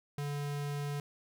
square tone, 144.3 Hz, D3, 30 cents flat, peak -35 dBFS, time 0.18-1 s, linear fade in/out 2 ms, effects 12-bit

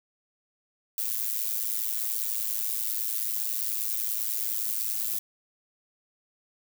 violet noise with amplitude modulation, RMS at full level -26 dBFS, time 0.98-5.19 s, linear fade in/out 2 ms, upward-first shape sine, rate 110 Hz, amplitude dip 85%, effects none

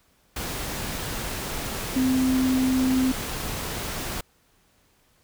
sine tone in noise, 258.9 Hz, C4, 18 cents flat, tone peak -19 dBFS, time 1.96-3.12 s, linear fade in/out 5 ms, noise pink, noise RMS -31 dBFS, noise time 0.36-4.21 s, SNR +9 dB, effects pink hiss -63 dBFS RMS until 5.23 s

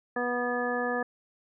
harmonic tone, 244.7 Hz, B3, 16 cents flat, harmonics 1 / 2 / 3 / 4 / 5 / 7, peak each -34 / -31 / -34 / -40 / -37 / -33 dBFS, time 0.16-1.03 s, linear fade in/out 5 ms, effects none

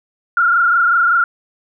sine tone with frequency modulation, 1396.9 Hz, F6, in tune, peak -10 dBFS, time 0.37-1.24 s, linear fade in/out 2 ms, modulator 25.3 Hz, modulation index 2, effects none

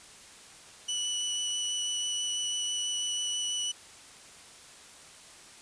25% pulse tone with vibrato, 2960 Hz, F#7, in tune, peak -26 dBFS, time 0.88-3.72 s, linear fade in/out 10 ms, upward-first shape sine, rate 6.1 Hz, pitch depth 8 cents each way, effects white hiss -51 dBFS RMS until 5.61 s + resampled to 22050 Hz

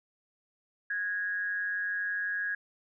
sine tone with amplitude modulation, 1653 Hz, G#6, 9 cents flat, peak -27 dBFS, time 0.9-2.55 s, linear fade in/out 5 ms, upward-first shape sine, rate 188 Hz, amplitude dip 55%, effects none

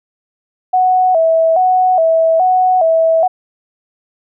sine tone with vibrato, 694 Hz, F5, 11 cents flat, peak -8 dBFS, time 0.73-3.28 s, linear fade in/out 10 ms, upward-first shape square, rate 1.2 Hz, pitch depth 110 cents each way, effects none

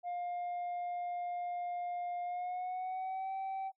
sine tone with pitch glide, 707 to 771 Hz, F5 to G5, +21 to -29 cents, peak -33 dBFS, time 0.03-3.72 s, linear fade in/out 50 ms, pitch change +150 cents, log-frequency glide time 2.23-3.33 s, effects noise-tail reverb RT60 0.1 s tail -23 dB re dry + tanh soft clip ceiling -35 dBFS

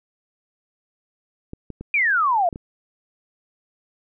clicks, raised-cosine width 3 ms, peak -20 dBFS, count 5, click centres 1.534 / 1.703 / 1.81 / 2.528 / 2.559 s
sine exponential sweep, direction down, 2462 to 658 Hz, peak -16 dBFS, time 1.94-2.49 s, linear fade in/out 2 ms
effects none

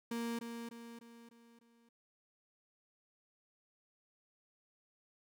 35% pulse tone with echo, 233.1 Hz, A#3, in tune, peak -35 dBFS, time 0.11-0.39 s, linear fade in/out 5 ms, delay 300 ms, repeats 5, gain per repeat -6 dB, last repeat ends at 1.89 s, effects none

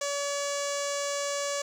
sawtooth tone with low-pass filter, 569 Hz, C#5, 45 cents sharp, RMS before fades -31 dBFS, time 0.01-1.62 s, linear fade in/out 5 ms, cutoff 6900 Hz, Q 4.3, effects 9-bit

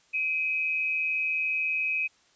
sine tone pair together, 2377 / 2537 Hz, D7 / D#7, +20 / +33 cents, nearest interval minor second, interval 113 cents, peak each -32 / -26 dBFS, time 0.13-2.08 s, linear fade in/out 20 ms, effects white hiss -63 dBFS RMS until 2.35 s + resampled to 16000 Hz

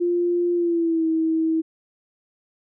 sine tone with pitch glide, 349.2 to 322.1 Hz, F4 to E4, 0 to -40 cents, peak -18 dBFS, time 0-1.62 s, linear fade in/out 20 ms, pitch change -140 cents, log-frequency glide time 0.54-1.06 s, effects none

